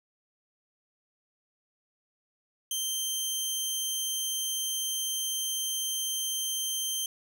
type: tone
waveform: 15% pulse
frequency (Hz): 3136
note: G7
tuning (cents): 0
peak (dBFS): -22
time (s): 2.71-7.06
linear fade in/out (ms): 2
effects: none